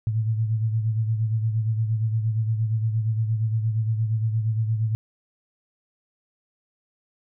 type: beating tone pair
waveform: sine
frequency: 110 / 118.6 Hz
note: A2 / A#2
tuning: 0 / +30 cents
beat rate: 8.6 Hz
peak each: -21 / -30 dBFS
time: 0.07-4.95 s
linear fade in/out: 0 ms
effects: none